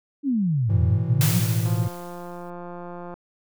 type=exponential two-way sweep; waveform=sine; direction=down then up; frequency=298.5 to 81.8 to 191.3 Hz; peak=-19 dBFS; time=0.23-1.42 s; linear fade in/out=50 ms; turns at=0.82 s
type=chord; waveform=triangle; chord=A suspended second; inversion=none; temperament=equal; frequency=110 / 123.47 / 164.81 Hz; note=A2 / B2 / E3; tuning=0 / 0 / 0 cents; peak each=-20 / -24 / -25 dBFS; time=0.69-1.88 s; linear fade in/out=10 ms
type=noise with exponential decay; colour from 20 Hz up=white; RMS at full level=-24 dBFS; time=1.21-2.5 s; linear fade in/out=1 ms; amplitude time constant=280 ms
type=click train; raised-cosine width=1 ms; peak=-24 dBFS; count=260; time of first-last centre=1.66-3.14 s; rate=175 Hz
effects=none